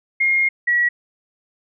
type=tone pair in turn; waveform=sine; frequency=2136 / 1925.2 Hz; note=C7 / B6; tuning=+35 / -45 cents; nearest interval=major second; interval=180 cents; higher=first; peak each=-14 dBFS; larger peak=neither; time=0.2-0.49 / 0.67-0.89 s; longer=first; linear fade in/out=10 ms; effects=none